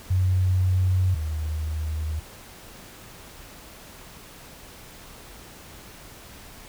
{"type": "tone pair in turn", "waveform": "sine", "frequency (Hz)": [92.5, 77.78], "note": ["F#2", "D#2"], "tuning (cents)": [0, 0], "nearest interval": "minor third", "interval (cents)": 300, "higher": "first", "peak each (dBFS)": [-18, -25], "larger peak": "first", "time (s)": [[0.1, 1.15], [1.15, 2.2]], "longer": "neither", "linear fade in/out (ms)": 10, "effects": ["pink hiss -45 dBFS RMS until 6.68 s"]}